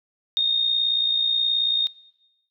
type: tone with amplitude modulation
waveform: sine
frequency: 3690 Hz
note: A#7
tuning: 18 cents flat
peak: -16 dBFS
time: 0.37-1.87 s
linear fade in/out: 0 ms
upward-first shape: sine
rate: 58.6 Hz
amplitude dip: 50%
effects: noise-tail reverb RT60 1.0 s tail -22 dB re dry